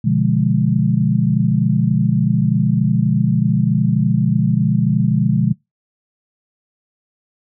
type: chord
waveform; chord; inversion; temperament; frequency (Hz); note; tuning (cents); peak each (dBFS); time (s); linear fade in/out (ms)
sine; B diminished seventh; none; equal; 123.47 / 146.83 / 174.61 / 207.7; B2 / D3 / F3 / Ab3; 0 / 0 / 0 / 0; -18; 0.04-5.53; 10
effects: noise-tail reverb RT60 0.2 s tail -25 dB re dry